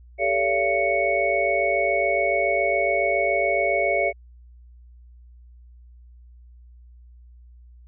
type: tone cluster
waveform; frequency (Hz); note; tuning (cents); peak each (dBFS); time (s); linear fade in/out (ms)
sine; 396.3 / 443.5 / 571 / 678 / 2220; G4 / A4 / D5 / E5 / C#7; +19 / +14 / -49 / +49 / +2; -28 / -30 / -24 / -24 / -24; 0.18-4.13; 50
effects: added 60 Hz sine -45 dBFS peak until 7.87 s